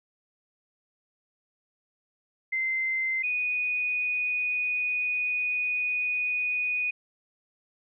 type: tone pair in turn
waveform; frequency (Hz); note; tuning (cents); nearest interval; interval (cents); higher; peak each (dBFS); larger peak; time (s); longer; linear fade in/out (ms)
sine; 2076 / 2477; C7 / D#7; -14 / -8; minor third; 306; second; -25; neither; 2.52-3.23 / 3.23-6.91; second; 10
effects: none